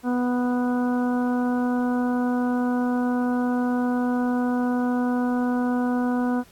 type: harmonic tone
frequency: 246.9 Hz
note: B3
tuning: in tune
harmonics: 1 / 2 / 3 / 4 / 5 / 6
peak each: -21 / -31 / -32 / -35 / -39 / -37 dBFS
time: 0.03-6.44 s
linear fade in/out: 50 ms
effects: pink hiss -54 dBFS RMS until 6.51 s + AAC 64 kbps